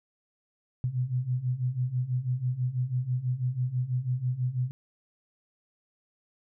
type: beating tone pair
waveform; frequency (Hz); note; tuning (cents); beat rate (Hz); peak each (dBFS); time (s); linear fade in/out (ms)
sine; 122.6 / 128.7; B2 / C3; -12 / -28; 6.1; -31 / -28; 0.84-4.71; 0
effects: none